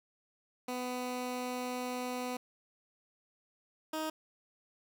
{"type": "tone pair in turn", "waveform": "15% pulse", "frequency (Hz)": [249.8, 313.6], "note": ["B3", "D#4"], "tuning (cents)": [20, 14], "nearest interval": "major third", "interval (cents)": 394, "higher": "second", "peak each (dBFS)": [-29, -28], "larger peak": "second", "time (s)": [[0.68, 2.37], [3.93, 4.1]], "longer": "first", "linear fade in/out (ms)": 5, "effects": []}